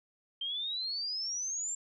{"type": "exponential sweep", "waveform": "sine", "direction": "up", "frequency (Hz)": [3136, 7459], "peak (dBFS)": -33, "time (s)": [0.41, 1.75], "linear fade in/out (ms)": 5, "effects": []}